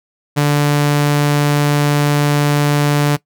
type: tone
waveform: sawtooth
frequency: 146 Hz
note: D3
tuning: 10 cents flat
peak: -7 dBFS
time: 0.36-3.17 s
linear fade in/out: 20 ms
effects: noise-tail reverb RT60 0.1 s tail -19 dB re dry